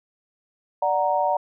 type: chord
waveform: sine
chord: D augmented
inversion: none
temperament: equal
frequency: 587.3 / 740 / 932.3 Hz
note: D5 / F#5 / A#5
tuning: 0 / 0 / 0 cents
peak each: -24 / -23 / -23 dBFS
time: 0.82-1.37 s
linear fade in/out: 5 ms
effects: none